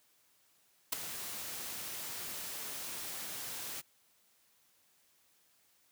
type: noise with ADSR envelope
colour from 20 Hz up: white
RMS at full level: -29 dBFS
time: 0.92-3.82 s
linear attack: 10 ms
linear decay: 7 ms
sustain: -13 dB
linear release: 26 ms
effects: white hiss -70 dBFS RMS until 5.91 s + high-pass 80 Hz 12 dB/octave